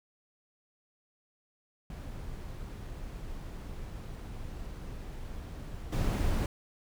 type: noise with level steps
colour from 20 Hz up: brown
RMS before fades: -41 / -28 dBFS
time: 1.9-6.46 s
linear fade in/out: 2 ms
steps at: 5.92 s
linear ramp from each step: 10 ms
effects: none